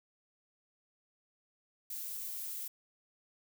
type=noise; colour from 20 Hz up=violet; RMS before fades=-41 dBFS; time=1.9-2.68 s; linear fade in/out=5 ms; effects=none